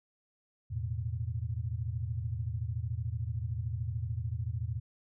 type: chord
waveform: sine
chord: E suspended fourth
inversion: none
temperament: equal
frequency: 82.41 / 110 / 123.47 Hz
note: E2 / A2 / B2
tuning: 0 / 0 / 0 cents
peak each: -37 / -35 / -38 dBFS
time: 0.7-4.8 s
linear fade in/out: 20 ms
effects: none